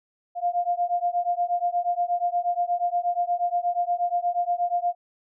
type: beating tone pair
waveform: sine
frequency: 698.5 / 706.9 Hz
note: F5 / F5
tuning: 0 / +21 cents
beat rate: 8.4 Hz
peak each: -25 dBFS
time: 0.35-4.95 s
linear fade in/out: 50 ms
effects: none